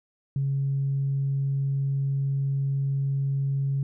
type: tone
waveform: sine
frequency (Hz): 137.7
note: C#3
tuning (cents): -11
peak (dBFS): -22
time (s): 0.36-3.83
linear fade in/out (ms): 2
effects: tanh soft clip ceiling -18 dBFS